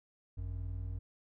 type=tone pair together; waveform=triangle; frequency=51.56 / 92.5 Hz; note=G#1 / F#2; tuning=-12 / 0 cents; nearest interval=minor seventh; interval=1012 cents; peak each=-38 / -37 dBFS; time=0.37-0.99 s; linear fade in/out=10 ms; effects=none